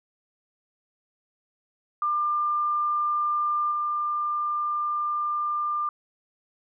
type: tone with level steps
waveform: sine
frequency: 1196 Hz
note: D6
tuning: 31 cents sharp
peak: -22 / -24 dBFS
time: 2.02-5.89 s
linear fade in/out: 2 ms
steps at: 3.71 s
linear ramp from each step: 10 ms
effects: none